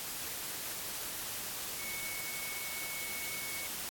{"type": "tone in noise", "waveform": "sine", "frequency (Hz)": 2216, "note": "C#7", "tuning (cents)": -1, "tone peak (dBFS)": -43, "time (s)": [1.79, 3.67], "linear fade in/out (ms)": 0, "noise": "white", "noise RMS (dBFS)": -40, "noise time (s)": [0, 3.89], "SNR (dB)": -6, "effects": ["AAC 64 kbps"]}